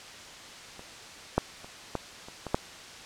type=clicks; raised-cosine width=1 ms; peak=-30 / -8 / -30 / -15 / -30 / -21 / -9 dBFS; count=7; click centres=0.794 / 1.38 / 1.645 / 1.953 / 2.285 / 2.467 / 2.545 s; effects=white hiss -45 dBFS RMS until 3.05 s + low-pass 6000 Hz 12 dB/octave